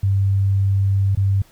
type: tone with dropouts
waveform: sine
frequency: 98 Hz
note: G2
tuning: in tune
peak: -14 dBFS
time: 0.03-1.42 s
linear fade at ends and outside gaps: 5 ms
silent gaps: 1.151-1.172 s
effects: pink hiss -53 dBFS RMS until 1.51 s